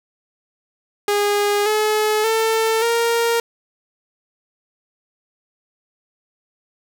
sawtooth tone with pitch steps, 410.2 / 427.9 / 446.3 / 465.5 Hz, G#4 / A4 / A4 / A#4, -21 / -48 / +25 / -2 cents, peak -12 dBFS, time 1.08-3.4 s, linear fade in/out 2 ms, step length 580 ms, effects none

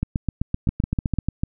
two click trains, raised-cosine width 5 ms, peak -9 / -9 dBFS, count 10 / 6, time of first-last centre 0.03-1.187 / 0.69-1.435 s, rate 7.78 / 6.71 Hz, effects none

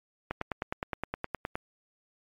click train, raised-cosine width 0.5 ms, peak -16 dBFS, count 13, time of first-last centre 0.31-1.555 s, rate 9.64 Hz, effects MP3 64 kbps

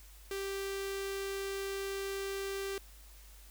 sawtooth tone with notch filter, 392 Hz, G4, in tune, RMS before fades -38 dBFS, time 0.31-2.78 s, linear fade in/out 2 ms, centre 860 Hz, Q 1.3, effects added 50 Hz sine -53 dBFS peak until 3.5 s + white hiss -59 dBFS RMS until 3.5 s

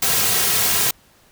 white noise with comb filter, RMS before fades -18 dBFS, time 0.02-0.91 s, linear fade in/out 5 ms, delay 3.4 ms, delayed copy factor -0.55, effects pink hiss -54 dBFS RMS until 1.31 s

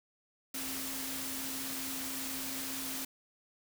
sine tone in noise, 266.3 Hz, C4, 31 cents sharp, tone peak -44 dBFS, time 0.54-3.05 s, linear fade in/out 5 ms, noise white, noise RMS -39 dBFS, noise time 0.54-3.05 s, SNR -8 dB, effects none

